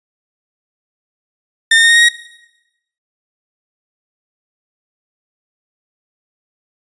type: tone with pitch steps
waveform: 30% pulse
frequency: 1811 / 1826.8 / 1842.7 / 1858.7 / 1874.9 / 1891.2 Hz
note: A6 / A#6 / A#6 / A#6 / A#6 / A#6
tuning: +49 / -36 / -21 / -6 / +9 / +24 cents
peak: -4 dBFS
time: 1.71-2.088 s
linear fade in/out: 5 ms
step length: 63 ms
effects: noise-tail reverb RT60 0.9 s tail -18 dB re dry + resampled to 22050 Hz